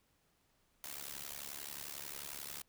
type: noise with amplitude modulation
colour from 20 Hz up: white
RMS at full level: -42 dBFS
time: 0.84-2.62 s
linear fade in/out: 0 ms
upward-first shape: sine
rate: 71.2 Hz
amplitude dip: 95%
effects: pink hiss -75 dBFS RMS until 2.68 s